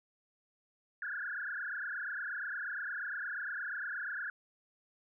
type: tone with frequency modulation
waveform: sine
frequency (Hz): 1568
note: G6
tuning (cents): 0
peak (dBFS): -36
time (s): 1.02-4.3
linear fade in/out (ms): 2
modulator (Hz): 28.5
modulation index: 5.6
effects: none